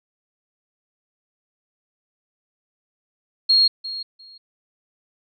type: tone with echo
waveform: sine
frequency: 4268 Hz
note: C8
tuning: 34 cents sharp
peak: -12 dBFS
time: 3.49-3.68 s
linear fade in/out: 10 ms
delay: 350 ms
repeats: 2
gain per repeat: -15 dB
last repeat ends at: 4.38 s
effects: none